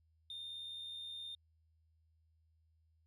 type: tone with amplitude modulation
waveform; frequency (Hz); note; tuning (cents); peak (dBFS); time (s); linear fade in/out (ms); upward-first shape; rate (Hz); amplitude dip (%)
sine; 3633; A#7; -45; -40; 0.3-1.35; 2; sine; 79.1; 40
effects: tanh soft clip ceiling -42 dBFS + added 80 Hz sine -70 dBFS peak until 3.06 s